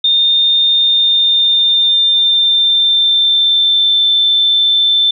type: tone with pitch glide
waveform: sine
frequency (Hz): 3636 to 3543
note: A#7 to A7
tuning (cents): -44 to +11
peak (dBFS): -8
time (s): 0.04-5.11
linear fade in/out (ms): 5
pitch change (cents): -45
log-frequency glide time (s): 0.73-4.1
effects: none